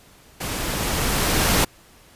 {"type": "noise with level ramp", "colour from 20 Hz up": "pink", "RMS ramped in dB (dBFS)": [-28, -17], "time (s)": [0.4, 1.65], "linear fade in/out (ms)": 10, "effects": ["pink hiss -51 dBFS RMS until 2.15 s", "resampled to 32000 Hz"]}